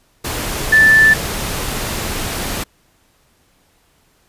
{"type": "tone in noise", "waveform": "sine", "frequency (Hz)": 1760, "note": "A6", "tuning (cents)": 0, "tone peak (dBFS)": -6, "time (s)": [0.72, 1.14], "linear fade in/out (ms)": 10, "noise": "pink", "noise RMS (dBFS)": -22, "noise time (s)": [0.24, 2.64], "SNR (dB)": 13, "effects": ["pink hiss -57 dBFS RMS until 4.28 s", "resampled to 32000 Hz"]}